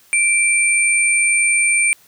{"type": "tone pair together", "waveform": "sine", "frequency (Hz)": [2349, 8869], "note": ["D7", "C#9"], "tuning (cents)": [0, 0], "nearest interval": "octave + major seventh", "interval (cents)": 2300, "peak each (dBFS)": [-14, -17], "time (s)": [0.13, 1.93], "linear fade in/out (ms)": 0, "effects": ["white hiss -51 dBFS RMS until 2.07 s"]}